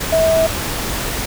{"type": "tone in noise", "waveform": "sine", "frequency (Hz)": 648, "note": "E5", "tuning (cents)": -30, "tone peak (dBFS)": -11, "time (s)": [0.12, 0.47], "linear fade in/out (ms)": 10, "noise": "pink", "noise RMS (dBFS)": -22, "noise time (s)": [0, 1.26], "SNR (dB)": 8, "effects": []}